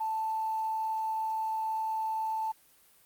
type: tone with quantisation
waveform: sine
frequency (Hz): 881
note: A5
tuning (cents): +2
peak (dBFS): -29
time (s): 0-2.52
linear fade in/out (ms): 10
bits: 9
effects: white hiss -62 dBFS RMS until 3.05 s + Opus 32 kbps